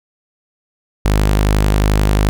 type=tone; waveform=sawtooth; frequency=51.3 Hz; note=G#1; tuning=21 cents flat; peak=-7 dBFS; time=1.05-2.29 s; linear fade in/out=0 ms; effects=none